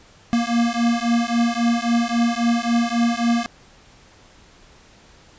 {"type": "beating tone pair", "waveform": "square", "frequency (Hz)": [233.1, 236.8], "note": ["A#3", "A#3"], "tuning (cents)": [0, 27], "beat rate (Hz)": 3.7, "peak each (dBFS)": -21, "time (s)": [0.33, 3.46], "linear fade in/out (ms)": 0, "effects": ["pink hiss -50 dBFS RMS until 5.38 s", "resampled to 16000 Hz"]}